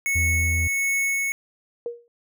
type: tone with tremolo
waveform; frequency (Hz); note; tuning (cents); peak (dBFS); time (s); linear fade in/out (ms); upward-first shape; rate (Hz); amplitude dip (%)
square; 2204; C#7; -11; -21; 0.06-1.32; 0; sine; 1.4; 25
type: tone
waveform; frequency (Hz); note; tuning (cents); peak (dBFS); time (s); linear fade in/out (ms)
triangle; 83.9; E2; +31; -20; 0.15-0.68; 10
type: tone with exponential decay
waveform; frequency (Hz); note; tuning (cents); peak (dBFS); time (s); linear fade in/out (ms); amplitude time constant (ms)
sine; 473.6; A#4; +27; -23; 1.86-2.08; 1; 47
effects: none